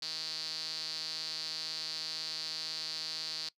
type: tone with band-pass filter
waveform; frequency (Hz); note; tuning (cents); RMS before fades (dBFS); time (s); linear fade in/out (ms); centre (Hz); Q
sawtooth; 158; D#3; +27; -39; 0.02-3.49; 5; 4500; 8.6
effects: noise-tail reverb RT60 0.1 s tail -21 dB re dry